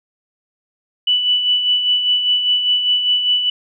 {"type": "tone with tremolo", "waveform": "sine", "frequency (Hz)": 2970, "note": "F#7", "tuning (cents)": 6, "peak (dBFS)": -11, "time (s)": [1.07, 3.5], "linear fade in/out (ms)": 5, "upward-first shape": "sine", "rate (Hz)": 5, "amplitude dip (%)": 50, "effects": []}